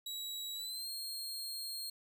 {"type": "tone with pitch glide", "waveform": "sawtooth", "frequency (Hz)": [3885, 4237], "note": ["B7", "C8"], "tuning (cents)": [-29, 21], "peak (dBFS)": -37, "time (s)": [0.06, 1.9], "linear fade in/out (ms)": 5, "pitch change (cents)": 150, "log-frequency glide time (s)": [0.54, 0.9], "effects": []}